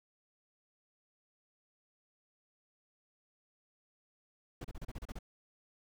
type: noise bursts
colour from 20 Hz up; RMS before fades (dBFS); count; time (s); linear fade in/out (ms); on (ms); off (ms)
brown; -42; 9; 4.61-5.189; 5; 35; 33
effects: none